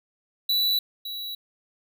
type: tone pair in turn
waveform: square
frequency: 3951 / 3919 Hz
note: B7 / B7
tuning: 0 / -14 cents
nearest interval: unison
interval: 14 cents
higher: first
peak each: -21 / -32 dBFS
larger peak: first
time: 0.49-0.79 / 1.05-1.35 s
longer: neither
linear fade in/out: 5 ms
effects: none